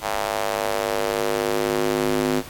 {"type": "tone with high-pass filter sweep", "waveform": "square", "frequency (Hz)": 51.8, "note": "G#1", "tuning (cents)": -4, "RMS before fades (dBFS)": -23, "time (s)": [0.01, 2.43], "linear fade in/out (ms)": 50, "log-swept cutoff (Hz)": [740, 280], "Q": 2.1, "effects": ["pink hiss -40 dBFS RMS until 2.49 s", "AAC 64 kbps"]}